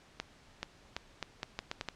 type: accelerating click train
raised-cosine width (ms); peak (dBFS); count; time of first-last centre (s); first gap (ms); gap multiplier
0.2; -18; 9; 0.2-1.887; 430; 0.78
effects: pink hiss -60 dBFS RMS until 1.95 s + low-pass 6000 Hz 12 dB/octave